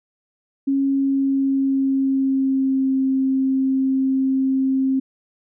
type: tone with pitch glide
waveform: sine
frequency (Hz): 274 to 265.7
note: C#4 to C4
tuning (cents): -20 to +27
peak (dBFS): -16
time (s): 0.67-5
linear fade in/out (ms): 10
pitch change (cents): -53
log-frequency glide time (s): 0.81-2.96
effects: none